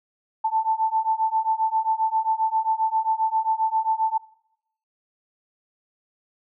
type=beating tone pair; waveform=sine; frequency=880 / 887.5 Hz; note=A5 / A5; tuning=0 / +15 cents; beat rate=7.5 Hz; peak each=-23 dBFS; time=0.44-4.18 s; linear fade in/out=10 ms; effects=noise-tail reverb RT60 0.8 s tail -21 dB re dry